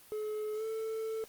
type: tone with pitch glide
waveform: triangle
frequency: 427.3 to 442.9 Hz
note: G#4 to A4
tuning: +49 to +11 cents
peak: -32 dBFS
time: 0.12-1.24 s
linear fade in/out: 0 ms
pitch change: +62 cents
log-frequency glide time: 0.55-0.64 s
effects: white hiss -57 dBFS RMS until 1.28 s + Opus 32 kbps